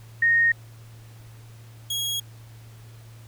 sine / sawtooth tone pair in turn, 1855 / 3305 Hz, A#6 / G#7, -9 / -9 cents, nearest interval minor seventh, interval 1000 cents, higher second, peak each -16 / -22 dBFS, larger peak first, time 0.22-0.52 / 1.9-2.2 s, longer neither, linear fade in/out 5 ms, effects added 113 Hz sine -43 dBFS peak until 3.27 s + pink hiss -54 dBFS RMS until 3.27 s

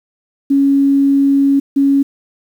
sine tone pair in turn, 277.2 / 277.2 Hz, C#4 / C#4, 0 / 0 cents, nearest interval unison, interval 0 cents, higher neither, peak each -8 dBFS, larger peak neither, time 0.5-1.6 / 1.76-2.03 s, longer first, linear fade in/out 10 ms, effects 7-bit

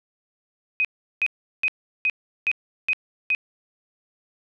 sine tone bursts, 2511 Hz, D#7, 15 cents sharp, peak -18 dBFS, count 7, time 0.8-3.349 s, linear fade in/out 0 ms, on 47 ms, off 370 ms, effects none

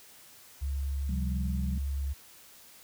sine tone, 69.3 Hz, C#2, in tune, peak -29 dBFS, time 0.61-2.14 s, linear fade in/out 20 ms
sine chord, C suspended fourth, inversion none, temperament just, 130.81 / 174.42 / 196.22 Hz, C3 / F3 / G3, 0 / -2 / +2 cents, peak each -39 / -37 / -36 dBFS, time 1.09-1.78 s, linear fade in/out 5 ms
effects white hiss -54 dBFS RMS until 2.83 s

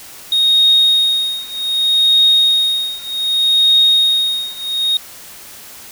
triangle tone with tremolo, 3729 Hz, A#7, in tune, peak -4 dBFS, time 0.32-4.97 s, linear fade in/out 2 ms, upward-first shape triangle, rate 0.65 Hz, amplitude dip 95%, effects tanh soft clip ceiling -4 dBFS + white hiss -36 dBFS RMS until 5.91 s

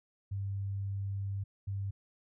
sine tone bursts at uneven times, 98.7 Hz, G2, 12 cents sharp, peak -33 dBFS, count 2, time 0.31-1.44 / 1.67-1.91 s, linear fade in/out 10 ms, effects none

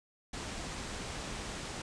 pink low-pass noise, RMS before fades -41 dBFS, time 0.33-1.82 s, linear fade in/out 5 ms, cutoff 9000 Hz, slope 48 dB/octave, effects none

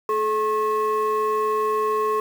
sine tone pair together, 429.8 / 1083 Hz, A4 / C#6, -41 / -41 cents, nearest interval octave + major third, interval 1600 cents, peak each -20 dBFS, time 0.09-2.2 s, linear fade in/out 2 ms, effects tanh soft clip ceiling -16 dBFS + 7-bit

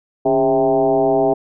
sine tone with frequency modulation, 531 Hz, C5, 25 cents sharp, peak -12 dBFS, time 0.25-1.34 s, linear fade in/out 10 ms, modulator 127 Hz, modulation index 2, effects none

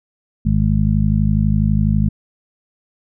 harmonic tone, 52.1 Hz, G#1, 6 cents sharp, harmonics 1 / 2 / 3 / 4, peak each -18 / -18 / -18 / -18 dBFS, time 0.45-2.09 s, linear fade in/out 10 ms, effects none

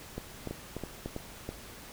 two click trains, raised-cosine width 2 ms, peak -22 / -22 dBFS, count 4 / 4, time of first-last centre 0.18-1.06 / 0.51-1.49 s, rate 3.41 / 3.06 Hz, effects pink hiss -48 dBFS RMS until 1.92 s

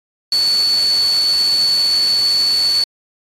sine tone in noise, 4453 Hz, C#8, 7 cents sharp, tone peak -12 dBFS, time 0.32-2.84 s, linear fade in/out 2 ms, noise white, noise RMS -28 dBFS, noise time 0.32-2.84 s, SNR +13 dB, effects AAC 32 kbps

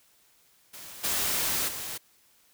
white noise with level steps, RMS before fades -44 / -28 / -36 dBFS, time 0.73-1.98 s, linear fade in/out 10 ms, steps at 1.03 / 1.67 s, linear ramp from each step 20 ms, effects white hiss -63 dBFS RMS until 2.53 s

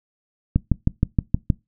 click train, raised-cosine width 5 ms, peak -4 dBFS, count 7, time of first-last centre 0.56-1.502 s, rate 6.37 Hz, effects noise-tail reverb RT60 0.2 s tail -22 dB re dry

